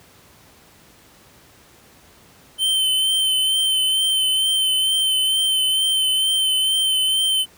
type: tone with vibrato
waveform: square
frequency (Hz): 3083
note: G7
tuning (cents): -29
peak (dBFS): -17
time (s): 2.58-7.46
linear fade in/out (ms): 50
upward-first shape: sine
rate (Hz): 2.2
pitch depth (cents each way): 23
effects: pink hiss -50 dBFS RMS until 7.57 s + high-pass 60 Hz 12 dB/octave